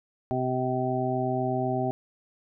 harmonic tone, 128 Hz, C3, 38 cents flat, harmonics 1 / 2 / 3 / 5 / 6, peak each -31 / -31 / -31 / -31 / -31 dBFS, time 0.31-1.91 s, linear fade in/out 0 ms, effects none

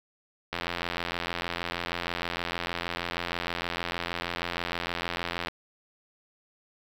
click train, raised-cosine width 0.3 ms, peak -14 dBFS, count 429, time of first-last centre 0.53-5.484 s, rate 86.4 Hz, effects 7-bit

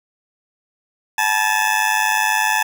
20% pulse tone with amplitude modulation, 866 Hz, A5, 28 cents flat, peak -7 dBFS, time 1.18-2.63 s, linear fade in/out 5 ms, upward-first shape sine, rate 100 Hz, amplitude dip 80%, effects none

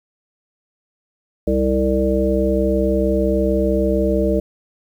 harmonic tone with a mistuned harmonic, 65.4 Hz, C2, in tune, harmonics 1 / 3 / 5 / 7 / 9, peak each -21 / -21 / -21 / -21 / -21 dBFS, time 1.47-4.4 s, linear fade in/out 5 ms, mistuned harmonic 7, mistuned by -17 cents, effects 8-bit

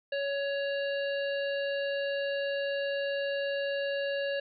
harmonic tone, 559 Hz, C#5, 14 cents sharp, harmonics 1 / 3 / 5 / 7 / 8, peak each -30 / -37 / -40 / -46 / -49 dBFS, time 0.12-4.4 s, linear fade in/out 5 ms, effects none

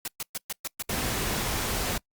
white noise bursts, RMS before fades -32 dBFS, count 6, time 0.05-0.824 s, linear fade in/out 2 ms, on 29 ms, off 120 ms
pink noise, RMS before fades -29 dBFS, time 0.89-1.98 s, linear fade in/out 5 ms
effects noise-tail reverb RT60 0.1 s tail -25 dB re dry + Opus 48 kbps

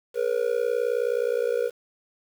triangle tone with amplitude modulation, 480.2 Hz, B4, 49 cents flat, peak -16 dBFS, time 0.14-1.71 s, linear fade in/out 50 ms, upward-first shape sine, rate 59.4 Hz, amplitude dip 95%, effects 8-bit

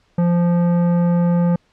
sine tone with tanh clipping, 173.5 Hz, F3, 11 cents flat, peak -15 dBFS, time 0.18-1.56 s, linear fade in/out 5 ms, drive 13 dB, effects pink hiss -60 dBFS RMS until 1.72 s + low-pass 5000 Hz 12 dB/octave

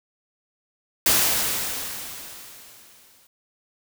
white noise with exponential decay, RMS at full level -17 dBFS, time 1.06-3.27 s, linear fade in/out 2 ms, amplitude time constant 480 ms, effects none

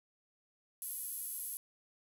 sawtooth tone with high-pass filter, 490.5 Hz, B4, 12 cents flat, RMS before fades -42 dBFS, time 0.82-1.57 s, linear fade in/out 0 ms, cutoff 11000 Hz, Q 4.4, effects none

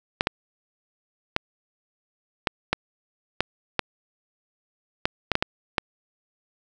clicks, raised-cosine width 0.3 ms, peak -4 dBFS, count 12, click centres 0.209 / 0.271 / 1.364 / 2.472 / 2.73 / 3.406 / 3.793 / 5.055 / 5.317 / 5.354 / 5.425 / 5.782 s, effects none

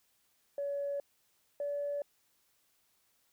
sine tone pair in turn, 566 / 574.9 Hz, C#5 / D5, +36 / -37 cents, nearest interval unison, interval 27 cents, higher second, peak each -32 / -32 dBFS, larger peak neither, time 0.58-1 / 1.6-2.02 s, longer neither, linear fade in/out 2 ms, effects tanh soft clip ceiling -28 dBFS + white hiss -73 dBFS RMS until 3.32 s

